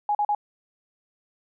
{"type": "tone bursts", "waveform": "sine", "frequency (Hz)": 830.6, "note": "G#5", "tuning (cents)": 0, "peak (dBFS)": -20, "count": 3, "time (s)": [0.09, 0.349], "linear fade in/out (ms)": 2, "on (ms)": 59, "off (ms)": 41, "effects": []}